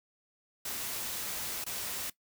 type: noise with dropouts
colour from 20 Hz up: white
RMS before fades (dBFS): -37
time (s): 0.65-2.1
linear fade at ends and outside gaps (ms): 5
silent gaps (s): 1.642-1.663
effects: noise-tail reverb RT60 0.1 s tail -18 dB re dry